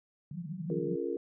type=band-pass noise; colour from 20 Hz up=pink; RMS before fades=-38 dBFS; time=0.31-0.96 s; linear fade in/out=5 ms; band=150 to 190 Hz; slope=96 dB/octave
type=chord; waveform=sine; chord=Bb minor seventh; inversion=first; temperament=just; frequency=279.7 / 349.6 / 419.5 / 466.2 Hz; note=Db4 / F4 / Ab4 / Bb4; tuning=+16 / +2 / +17 / 0 cents; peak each=-39 / -35 / -38 / -36 dBFS; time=0.7-1.17 s; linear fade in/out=2 ms
effects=none